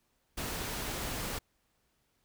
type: noise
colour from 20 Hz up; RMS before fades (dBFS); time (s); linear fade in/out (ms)
pink; -37; 0.37-1.39; 10
effects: pink hiss -75 dBFS RMS until 2.24 s